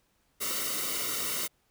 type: noise with comb filter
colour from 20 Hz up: white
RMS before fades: -32 dBFS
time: 0.4-1.48 s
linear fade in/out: 20 ms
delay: 1.2 ms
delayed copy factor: -0.75
effects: pink hiss -71 dBFS RMS until 1.7 s